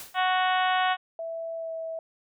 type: noise with exponential decay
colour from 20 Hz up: white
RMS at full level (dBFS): -38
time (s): 0-0.29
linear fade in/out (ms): 1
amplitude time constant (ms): 61
type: harmonic tone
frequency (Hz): 370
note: F#4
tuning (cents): 0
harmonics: 2 / 3 / 4 / 5 / 6 / 7 / 8 / 9 / 10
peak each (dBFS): -24 / -29 / -30 / -32 / -38 / -38 / -35 / -38 / -42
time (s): 0.14-0.97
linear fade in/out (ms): 50
type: tone with pitch glide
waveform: sine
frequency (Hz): 659.3 to 651.4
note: E5 to E5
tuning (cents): 0 to -21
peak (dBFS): -31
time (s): 1.19-1.99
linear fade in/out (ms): 2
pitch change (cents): -21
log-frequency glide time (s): 1.56-1.72
effects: none